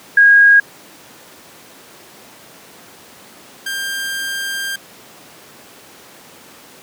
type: tone pair in turn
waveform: sine / sawtooth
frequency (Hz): 1637 / 1592.2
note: G#6 / G6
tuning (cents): -25 / +27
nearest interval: unison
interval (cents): 48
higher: first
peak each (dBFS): -5 / -17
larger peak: first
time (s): 0.17-0.6 / 3.66-4.76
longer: second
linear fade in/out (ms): 5
effects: pink hiss -41 dBFS RMS until 6.82 s + high-pass 200 Hz 12 dB/octave